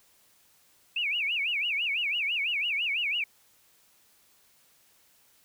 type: tone with vibrato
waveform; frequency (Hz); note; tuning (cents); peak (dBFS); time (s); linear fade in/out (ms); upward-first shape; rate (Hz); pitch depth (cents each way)
sine; 2536; D#7; +32; -26; 0.96-3.24; 5; sine; 6; 250
effects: white hiss -63 dBFS RMS until 5.44 s